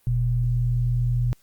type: tone pair together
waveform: sine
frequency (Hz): 40.05 / 120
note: E1 / B2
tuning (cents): -49 / -49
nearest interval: octave + perfect fifth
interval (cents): 1900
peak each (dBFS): -26 / -20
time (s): 0.07-1.33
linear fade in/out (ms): 0
effects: white hiss -62 dBFS RMS until 1.42 s + Opus 32 kbps